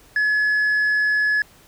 sine tone with tanh clipping, 1702 Hz, G#6, 42 cents sharp, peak -17 dBFS, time 0.16-1.42 s, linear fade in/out 2 ms, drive 2 dB, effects pink hiss -51 dBFS RMS until 1.67 s

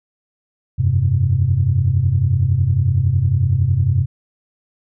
sine chord, F suspended second, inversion none, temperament just, 87.31 / 98.22 / 130.96 Hz, F2 / G2 / C3, 0 / +4 / +2 cents, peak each -19 / -16 / -16 dBFS, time 0.78-4.06 s, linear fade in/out 20 ms, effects tanh soft clip ceiling -4 dBFS

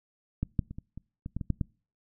clicks, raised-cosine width 5 ms, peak -16 / -13 / -27 / -27 / -28 / -24 / -20 / -22 / -14 / -16 dBFS, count 10, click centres 0.43 / 0.592 / 0.71 / 0.785 / 0.976 / 1.261 / 1.366 / 1.412 / 1.503 / 1.612 s, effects noise-tail reverb RT60 0.4 s tail -26 dB re dry

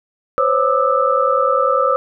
sine tone cluster, 510 / 550 / 1199 / 1309 Hz, C5 / C#5 / D6 / E6, -44 / -14 / +36 / -13 cents, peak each -18 dBFS, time 0.38-1.96 s, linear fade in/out 0 ms, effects none

